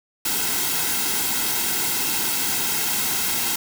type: noise with comb filter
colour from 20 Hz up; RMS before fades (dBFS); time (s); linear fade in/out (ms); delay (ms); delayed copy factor
white; -23; 0.25-3.56; 5; 1.7; -0.65
effects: none